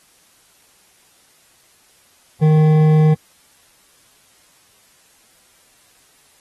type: tone with hard clipping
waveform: triangle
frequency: 154.9 Hz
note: D#3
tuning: 7 cents flat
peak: -11 dBFS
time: 2.41-3.15 s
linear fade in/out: 20 ms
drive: 13 dB
effects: white hiss -54 dBFS RMS until 6.4 s + AAC 32 kbps